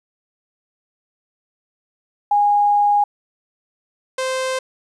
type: tone pair in turn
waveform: sine / sawtooth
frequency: 822 / 520.4 Hz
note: G#5 / C5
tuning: -18 / -9 cents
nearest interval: minor sixth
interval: 791 cents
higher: first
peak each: -12 / -16 dBFS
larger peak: first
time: 2.31-3.04 / 4.18-4.59 s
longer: first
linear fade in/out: 5 ms
effects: resampled to 24000 Hz + 9-bit